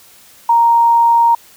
sine tone, 932.3 Hz, A#5, in tune, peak -7 dBFS, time 0.49-1.35 s, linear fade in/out 5 ms, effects white hiss -44 dBFS RMS until 1.56 s

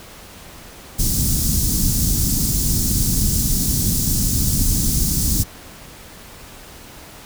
pink band-stop noise, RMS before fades -18 dBFS, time 0.98-5.44 s, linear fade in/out 20 ms, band 250 to 5300 Hz, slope 24 dB/octave, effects pink hiss -40 dBFS RMS until 7.25 s

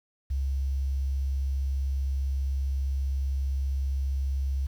sine tone with quantisation, 67.6 Hz, C#2, 43 cents flat, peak -25 dBFS, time 0.3-4.67 s, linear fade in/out 10 ms, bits 9, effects none

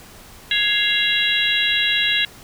harmonic tone with a mistuned harmonic, 555 Hz, C#5, 2 cents sharp, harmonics 3 / 4 / 5 / 6 / 7, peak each -23 / -24 / -22 / -22 / -22 dBFS, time 0.51-2.25 s, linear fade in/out 2 ms, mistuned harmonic 4, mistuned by -95 cents, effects pink hiss -43 dBFS RMS until 2.43 s

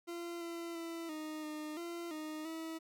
40% pulse tone with pitch steps, 342.7 / 338.2 / 333.1 / 309.3 / 305.1 / 341.8 / 309.1 / 323.6 Hz, F4 / E4 / E4 / D#4 / D#4 / F4 / D#4 / E4, -33 / +44 / +18 / -10 / -34 / -37 / -11 / -32 cents, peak -40 dBFS, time 0.07-2.79 s, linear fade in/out 20 ms, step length 340 ms, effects none

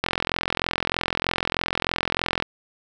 click train, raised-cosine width 0.3 ms, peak -5 dBFS, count 104, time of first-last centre 0.04-2.424 s, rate 43.2 Hz, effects none

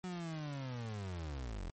35% pulse linear sweep, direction down, 185 to 39.28 Hz, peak -38 dBFS, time 0.04-1.7 s, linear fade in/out 0 ms, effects MP3 32 kbps

